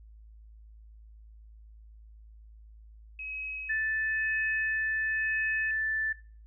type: tone with tremolo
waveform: sine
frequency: 2552 Hz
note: D#7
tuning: 43 cents sharp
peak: -34 dBFS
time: 3.19-5.71 s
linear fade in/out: 2 ms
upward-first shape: sine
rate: 1 Hz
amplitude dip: 65%
type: tone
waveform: sine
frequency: 1760 Hz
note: A6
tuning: in tune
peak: -27 dBFS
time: 3.69-6.13 s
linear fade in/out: 10 ms
effects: noise-tail reverb RT60 0.4 s tail -19 dB re dry + added 54 Hz sine -49 dBFS peak until 6.46 s